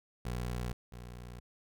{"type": "tone pair in turn", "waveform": "20% pulse", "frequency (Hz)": [60.6, 60.27], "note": ["B1", "B1"], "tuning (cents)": [-32, -42], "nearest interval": "unison", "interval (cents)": 10, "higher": "first", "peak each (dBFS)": [-30, -40], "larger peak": "first", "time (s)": [[0.25, 0.73], [0.92, 1.4]], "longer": "neither", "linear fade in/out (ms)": 5, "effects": []}